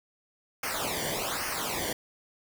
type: noise with flanger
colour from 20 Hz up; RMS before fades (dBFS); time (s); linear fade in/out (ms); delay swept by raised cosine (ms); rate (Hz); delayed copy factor
pink; -32; 0.63-1.93; 5; 0.26 to 0.78; 1.2; -0.85
effects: none